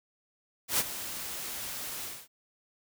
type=noise with ADSR envelope; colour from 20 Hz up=white; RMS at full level=-25 dBFS; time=0.68-2.28 s; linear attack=110 ms; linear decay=37 ms; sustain=-13 dB; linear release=240 ms; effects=none